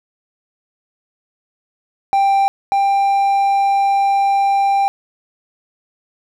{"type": "tone pair in turn", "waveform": "triangle", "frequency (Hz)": [788, 792], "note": ["G5", "G5"], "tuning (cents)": [9, 18], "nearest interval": "unison", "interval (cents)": 9, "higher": "second", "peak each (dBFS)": [-9, -10], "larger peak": "first", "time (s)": [[2.13, 2.48], [2.72, 4.88]], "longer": "second", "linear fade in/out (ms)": 0, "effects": []}